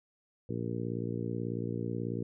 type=harmonic tone; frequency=58.27 Hz; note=A#1; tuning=in tune; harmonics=2 / 3 / 4 / 5 / 6 / 7 / 8; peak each=-37 / -39 / -40 / -41 / -42 / -42 / -43 dBFS; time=0.49-2.23 s; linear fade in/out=5 ms; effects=none